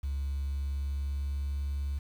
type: tone with pitch glide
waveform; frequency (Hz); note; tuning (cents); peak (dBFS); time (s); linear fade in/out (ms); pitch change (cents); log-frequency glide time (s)
sine; 69.3 to 70.19; C#2 to C#2; 0 to +22; -28; 0.03-1.99; 10; +22; 0.15-1.6
effects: tanh soft clip ceiling -28 dBFS + 9-bit